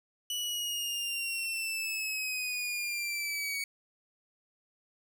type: linear sweep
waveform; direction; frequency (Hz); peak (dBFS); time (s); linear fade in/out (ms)
sawtooth; down; 2961 to 2236; -29; 0.3-3.64; 2
effects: none